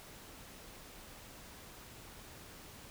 silence, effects pink hiss -53 dBFS RMS until 2.9 s

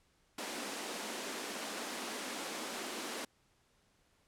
pink high-pass noise, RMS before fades -41 dBFS, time 0.38-3.25 s, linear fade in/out 5 ms, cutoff 210 Hz, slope 48 dB/octave, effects pink hiss -72 dBFS RMS until 4.27 s + low-pass 10000 Hz 12 dB/octave

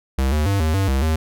square tone with pitch steps, 66.3 / 75.7 / 99.1 / 78.7 / 97.2 / 67 / 79.1 Hz, C2 / D#2 / G2 / D#2 / G2 / C2 / D#2, +23 / -47 / +19 / +20 / -14 / +42 / +29 cents, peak -17 dBFS, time 0.18-1.16 s, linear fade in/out 5 ms, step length 140 ms, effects none

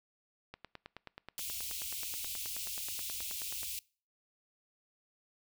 click train, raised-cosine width 0.3 ms, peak -29 dBFS, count 30, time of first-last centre 0.54-3.632 s, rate 9.38 Hz
white band-stop noise, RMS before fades -40 dBFS, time 1.38-3.79 s, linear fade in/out 0 ms, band 100 to 2400 Hz, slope 48 dB/octave
effects noise-tail reverb RT60 0.4 s tail -24 dB re dry

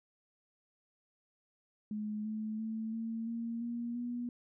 sine tone with pitch steps, 211.9 / 216.6 / 221.4 / 226.3 / 231.3 / 236.5 / 241.7 Hz, G#3 / A3 / A3 / A3 / A#3 / A#3 / B3, +35 / -27 / +11 / +49 / -13 / +25 / -37 cents, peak -35 dBFS, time 1.91-4.29 s, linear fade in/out 2 ms, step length 340 ms, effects none

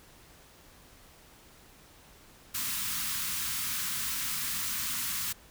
white band-stop noise, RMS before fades -33 dBFS, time 2.54-5.33 s, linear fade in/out 10 ms, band 270 to 1000 Hz, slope 48 dB/octave, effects pink hiss -56 dBFS RMS until 5.5 s

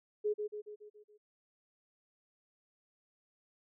sine tone with echo, 420 Hz, G#4, 19 cents sharp, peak -29 dBFS, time 0.24-0.34 s, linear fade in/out 20 ms, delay 140 ms, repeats 6, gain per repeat -5 dB, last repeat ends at 1.18 s, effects none

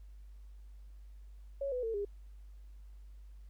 sine tone with pitch steps, 554.4 / 499.7 / 450.3 / 405.8 Hz, C#5 / B4 / A4 / G#4, 0 / +20 / +40 / -40 cents, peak -33 dBFS, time 1.61-2.05 s, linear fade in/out 5 ms, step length 110 ms, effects added 50 Hz sine -49 dBFS peak until 3.49 s + pink hiss -75 dBFS RMS until 3.49 s

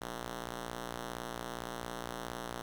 5% pulse ring-modulated tone, 119.2 Hz, A#2, 39 cents sharp, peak -25 dBFS, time 0.01-2.62 s, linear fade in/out 10 ms, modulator 88.3 Hz, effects none

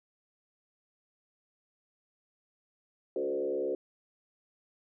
sine tone with frequency modulation, 440 Hz, A4, in tune, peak -29 dBFS, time 3.16-3.75 s, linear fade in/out 2 ms, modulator 69.2 Hz, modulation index 1.6, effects none

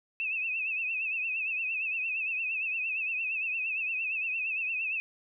sine tone with vibrato, 2599 Hz, E7, 25 cents flat, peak -29 dBFS, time 0.2-5 s, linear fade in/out 0 ms, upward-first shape triangle, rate 8.7 Hz, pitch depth 98 cents each way, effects none

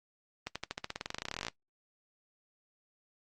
accelerating click train, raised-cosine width 0.2 ms, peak -18 dBFS, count 25, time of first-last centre 0.47-1.483 s, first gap 86 ms, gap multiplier 0.93, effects noise-tail reverb RT60 0.1 s tail -19 dB re dry + Opus 32 kbps

